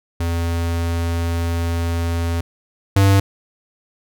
square tone pair in turn, 84.4 / 98.07 Hz, E2 / G2, +41 / +1 cents, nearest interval minor third, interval 260 cents, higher second, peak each -19 / -11 dBFS, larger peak second, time 0.2-2.41 / 2.96-3.2 s, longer first, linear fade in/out 5 ms, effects none

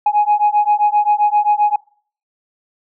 sine beating tone pair, 830.6 / 838.2 Hz, G#5 / G#5, 0 / +16 cents, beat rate 7.6 Hz, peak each -13 dBFS, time 0.06-1.76 s, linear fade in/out 5 ms, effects noise-tail reverb RT60 0.5 s tail -26 dB re dry + tanh soft clip ceiling -6 dBFS

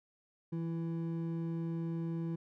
triangle tone pair together, 164.81 / 333.3 Hz, E3 / E4, 0 / +19 cents, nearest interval octave, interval 1219 cents, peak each -33 / -39 dBFS, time 0.52-2.36 s, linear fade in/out 10 ms, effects none

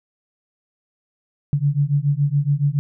sine beating tone pair, 140 / 147.1 Hz, C#3 / D3, +18 / +3 cents, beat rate 7.1 Hz, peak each -19 dBFS, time 1.53-2.79 s, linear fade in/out 0 ms, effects none

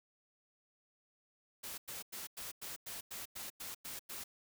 white noise bursts, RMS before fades -45 dBFS, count 11, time 1.63-4.24 s, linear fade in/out 10 ms, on 150 ms, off 96 ms, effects none

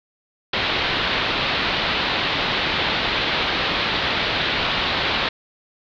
white low-pass noise, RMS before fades -22 dBFS, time 0.53-5.29 s, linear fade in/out 5 ms, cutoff 4100 Hz, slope 48 dB/octave, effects none

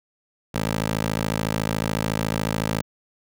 15% pulse tone with high-pass filter, 53.9 Hz, A1, 35 cents flat, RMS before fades -25 dBFS, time 0.54-2.82 s, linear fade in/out 10 ms, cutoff 140 Hz, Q 0.58, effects none

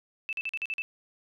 sine tone bursts, 2637 Hz, E7, in tune, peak -29 dBFS, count 7, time 0.29-0.82 s, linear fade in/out 0 ms, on 38 ms, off 44 ms, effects none

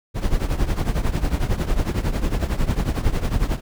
brown noise with tremolo, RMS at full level -17 dBFS, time 0.14-3.61 s, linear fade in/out 50 ms, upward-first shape triangle, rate 11 Hz, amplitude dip 85%, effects none

